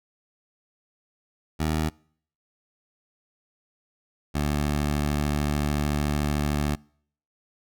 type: tone pair in turn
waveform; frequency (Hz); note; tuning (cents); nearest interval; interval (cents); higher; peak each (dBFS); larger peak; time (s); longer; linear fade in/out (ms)
15% pulse; 78 / 73.5; D#2 / D2; +5 / +2; minor second; 103; first; -17 / -17; neither; 1.59-1.9 / 4.34-6.76; second; 20
effects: noise-tail reverb RT60 0.6 s tail -26 dB re dry